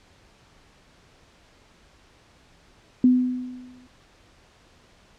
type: tone with exponential decay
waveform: sine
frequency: 251.4 Hz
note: B3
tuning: 31 cents sharp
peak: -11 dBFS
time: 3.04-3.87 s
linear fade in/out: 2 ms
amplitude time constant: 180 ms
effects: pink hiss -56 dBFS RMS until 5.18 s + low-pass 6000 Hz 12 dB/octave